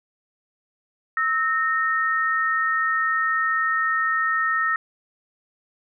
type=tone pair together; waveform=sine; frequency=1301.8 / 1841 Hz; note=E6 / A#6; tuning=-22 / -22 cents; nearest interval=tritone; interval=600 cents; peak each=-22 dBFS; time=1.17-4.76 s; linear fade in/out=2 ms; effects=none